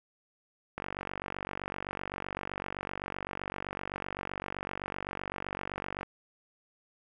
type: click train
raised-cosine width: 0.5 ms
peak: -20 dBFS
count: 252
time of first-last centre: 0.78-6.031 s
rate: 47.8 Hz
effects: none